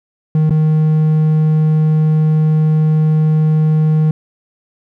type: tone with dropouts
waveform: triangle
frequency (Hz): 155.56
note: D#3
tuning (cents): 0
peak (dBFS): -7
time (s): 0.35-4.11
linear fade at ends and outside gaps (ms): 2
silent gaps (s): 0.496-0.506
effects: none